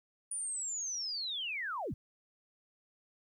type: linear sweep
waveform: sine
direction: down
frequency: 9550 to 52.7 Hz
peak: -35 dBFS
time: 0.31-1.94 s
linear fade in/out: 5 ms
effects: 12-bit